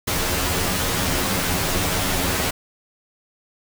pink noise with comb filter, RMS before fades -22 dBFS, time 0.07-2.51 s, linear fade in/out 10 ms, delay 11 ms, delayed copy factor +0.85, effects none

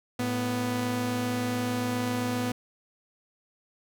sawtooth tone pair together, 110 / 247.3 Hz, A2 / B3, 0 / +3 cents, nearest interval octave + major second, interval 1403 cents, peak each -29 / -24 dBFS, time 0.19-2.52 s, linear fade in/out 5 ms, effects none

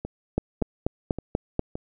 two click trains, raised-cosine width 2 ms, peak -9 / -18 dBFS, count 6 / 4, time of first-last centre 0.38-1.594 / 0.05-1.755 s, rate 4.12 / 1.76 Hz, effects none

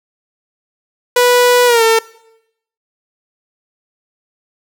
sawtooth tone with pitch glide, 490.9 to 450.2 Hz, B4 to A4, -10 to +40 cents, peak -4 dBFS, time 1.16-1.99 s, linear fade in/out 5 ms, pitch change -150 cents, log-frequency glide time 1.66-1.83 s, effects noise-tail reverb RT60 0.8 s tail -21 dB re dry

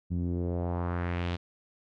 sawtooth tone with low-pass filter sweep, 87.31 Hz, F2, in tune, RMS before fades -31 dBFS, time 0.1-1.37 s, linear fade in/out 20 ms, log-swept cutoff 190 to 3900 Hz, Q 1.9, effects none

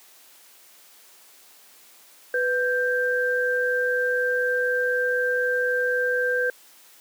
sine tone pair together, 496.4 / 1576 Hz, B4 / G6, +9 / +9 cents, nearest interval octave + minor sixth, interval 2000 cents, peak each -23 dBFS, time 2.34-6.5 s, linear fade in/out 2 ms, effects white hiss -52 dBFS RMS until 7 s + high-pass 300 Hz 12 dB/octave

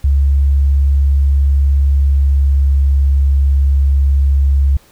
sine tone with pitch glide, 69.5 to 69.06 Hz, C#2 to C#2, +5 to -6 cents, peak -8 dBFS, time 0.04-4.77 s, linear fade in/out 5 ms, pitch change -11 cents, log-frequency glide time 1.9-2.75 s, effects pink hiss -48 dBFS RMS until 4.91 s

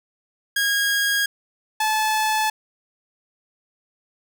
sawtooth tone pair in turn, 1636 / 866.6 Hz, G#6 / A5, -26 / -27 cents, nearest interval major seventh, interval 1101 cents, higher first, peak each -15 dBFS, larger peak neither, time 0.56-1.26 / 1.8-2.5 s, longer neither, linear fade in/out 5 ms, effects none

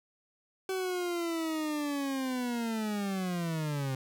40% pulse linear sweep, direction down, 381.3 to 130 Hz, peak -30 dBFS, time 0.69-3.95 s, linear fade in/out 2 ms, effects none

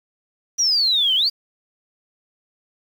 sine exponential two-way sweep, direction down then up, 5920 to 2960 to 4898 Hz, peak -15 dBFS, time 0.58-1.3 s, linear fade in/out 20 ms, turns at 1.15 s, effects 7-bit

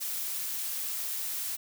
blue noise, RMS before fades -34 dBFS, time 0-1.57 s, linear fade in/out 20 ms, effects none

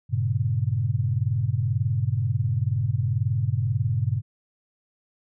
sine chord, G diminished, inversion none, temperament equal, 98 / 116.54 / 138.59 Hz, G2 / Bb2 / Db3, 0 / 0 / 0 cents, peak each -26 / -24 / -27 dBFS, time 0.09-4.22 s, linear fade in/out 50 ms, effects none

